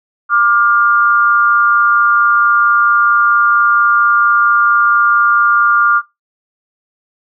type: tone pair together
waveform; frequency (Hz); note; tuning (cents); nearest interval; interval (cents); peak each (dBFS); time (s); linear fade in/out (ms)
sine; 1186 / 1410.4; D6 / F6; +17 / +17; minor third; 300; -10; 0.29-6.02; 50
effects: noise-tail reverb RT60 0.2 s tail -21 dB re dry